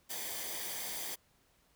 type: noise with comb filter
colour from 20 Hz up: white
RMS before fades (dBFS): -40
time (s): 0.09-1.16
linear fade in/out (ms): 20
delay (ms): 0.74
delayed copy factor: -0.6
effects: pink hiss -70 dBFS RMS until 1.75 s